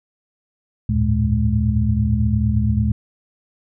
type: tone cluster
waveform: sine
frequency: 75.2 / 88.9 / 104.9 / 113.8 / 211.2 Hz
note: D2 / F2 / G#2 / A#2 / G#3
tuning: +42 / +31 / +18 / -41 / +29 cents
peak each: -20 / -28 / -25 / -19 / -21 dBFS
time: 0.89-2.92 s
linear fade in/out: 5 ms
effects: none